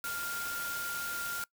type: tone in noise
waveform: sine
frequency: 1400 Hz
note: F6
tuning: 4 cents sharp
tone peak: -36 dBFS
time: 0.04-1.44 s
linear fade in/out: 2 ms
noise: white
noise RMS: -40 dBFS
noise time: 0.04-1.44 s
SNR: +1 dB
effects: noise-tail reverb RT60 0.1 s tail -22 dB re dry